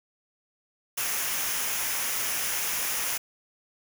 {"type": "noise with comb filter", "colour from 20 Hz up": "white", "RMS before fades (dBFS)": -29, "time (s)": [0.97, 3.18], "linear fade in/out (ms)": 10, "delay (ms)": 0.24, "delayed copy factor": -0.5, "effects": []}